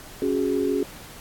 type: chord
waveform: sine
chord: C# suspended fourth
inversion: none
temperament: just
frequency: 277.2 / 369.6 / 415.8 Hz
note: C#4 / F#4 / G#4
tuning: 0 / -2 / +2 cents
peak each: -25 dBFS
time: 0.22-0.83 s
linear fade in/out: 2 ms
effects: pink hiss -43 dBFS RMS until 1.2 s + AAC 64 kbps